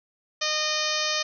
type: harmonic tone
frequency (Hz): 613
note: D#5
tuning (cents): -26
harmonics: 1 / 2 / 3 / 4 / 5 / 6 / 7 / 8 / 9 / 10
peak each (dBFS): -33 / -33 / -33 / -33 / -33 / -33 / -33 / -33 / -33 / -33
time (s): 0.41-1.23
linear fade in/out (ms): 10
effects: none